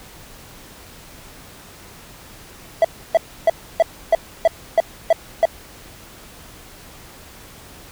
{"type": "tone bursts", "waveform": "triangle", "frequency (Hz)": 659.3, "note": "E5", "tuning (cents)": 0, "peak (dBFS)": -7, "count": 9, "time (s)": [2.82, 5.454], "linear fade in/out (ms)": 2, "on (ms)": 26, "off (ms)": 300, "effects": ["pink hiss -42 dBFS RMS until 7.91 s"]}